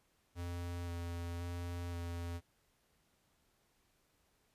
square tone with vibrato, 86.5 Hz, F2, 16 cents flat, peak -40 dBFS, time 0.35-2.41 s, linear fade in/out 50 ms, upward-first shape square, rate 0.95 Hz, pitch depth 12 cents each way, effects pink hiss -75 dBFS RMS until 4.54 s + resampled to 32000 Hz

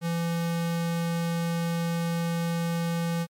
square tone, 168.5 Hz, E3, 38 cents sharp, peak -26 dBFS, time 0.01-3.27 s, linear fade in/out 50 ms, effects MP3 64 kbps

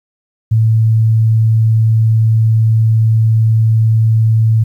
sine tone, 111.4 Hz, A2, 22 cents sharp, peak -7 dBFS, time 0.51-4.64 s, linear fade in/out 10 ms, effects 8-bit

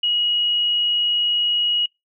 sine tone, 2900 Hz, F#7, 35 cents flat, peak -17 dBFS, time 0.03-1.86 s, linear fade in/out 5 ms, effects noise-tail reverb RT60 0.2 s tail -26 dB re dry

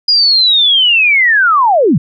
sine linear sweep, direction down, 4926 to 118.2 Hz, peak -6 dBFS, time 0.08-1.98 s, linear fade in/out 5 ms, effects none

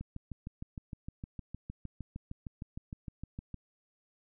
click train, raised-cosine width 5 ms, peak -28 dBFS, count 24, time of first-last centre 0.01-3.543 s, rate 6.51 Hz, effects none

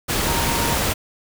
sine tone in noise, 930 Hz, A#5, 4 cents flat, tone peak -27 dBFS, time 0.26-0.76 s, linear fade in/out 20 ms, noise pink, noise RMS -21 dBFS, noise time 0.08-0.94 s, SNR -9 dB, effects none

